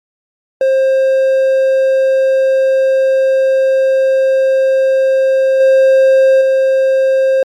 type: tone with level steps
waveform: triangle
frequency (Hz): 531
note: C5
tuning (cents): +25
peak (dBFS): -6 / -3 / -6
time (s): 0.61-7.43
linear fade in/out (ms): 2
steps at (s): 5.6 / 6.41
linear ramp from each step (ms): 5
effects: MP3 96 kbps